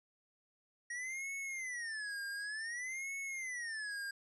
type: tone with vibrato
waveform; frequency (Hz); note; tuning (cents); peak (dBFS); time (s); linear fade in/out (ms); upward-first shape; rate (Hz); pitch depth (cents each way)
square; 1883; A#6; +17; -40; 0.9-4.11; 5; sine; 0.55; 270
effects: resampled to 24000 Hz